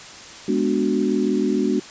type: chord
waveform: sine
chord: G# half-diminished seventh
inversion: none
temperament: equal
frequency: 207.7 / 246.9 / 293.7 / 370 Hz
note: G#3 / B3 / D4 / F#4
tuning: 0 / 0 / 0 / 0 cents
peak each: -23 dBFS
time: 0.48-1.8 s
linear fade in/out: 5 ms
effects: white hiss -39 dBFS RMS until 1.9 s + resampled to 16000 Hz